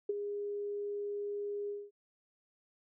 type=tone with ADSR envelope; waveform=sine; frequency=409 Hz; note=G#4; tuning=26 cents flat; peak=-27 dBFS; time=0.09-1.91 s; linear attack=6 ms; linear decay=22 ms; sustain=-8 dB; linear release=220 ms; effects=none